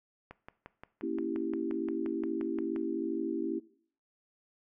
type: click train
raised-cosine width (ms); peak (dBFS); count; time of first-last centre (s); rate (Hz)
0.5; -30; 15; 0.31-2.762; 5.71
type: chord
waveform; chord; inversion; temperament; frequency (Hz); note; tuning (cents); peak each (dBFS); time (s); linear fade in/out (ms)
sine; A# diminished seventh; none; equal; 233.1 / 277.2 / 329.6 / 392; A#3 / C#4 / E4 / G4; 0 / 0 / 0 / 0; -39 / -37 / -34 / -38; 1.02-3.6; 20
effects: noise-tail reverb RT60 0.5 s tail -18 dB re dry